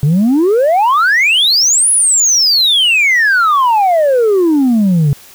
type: exponential two-way sweep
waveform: sine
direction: up then down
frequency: 136.5 to 10548 to 136.5 Hz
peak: -5 dBFS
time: 0.03-5.13 s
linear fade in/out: 0 ms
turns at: 1.91 s
effects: tanh soft clip ceiling -6 dBFS + white hiss -39 dBFS RMS until 5.34 s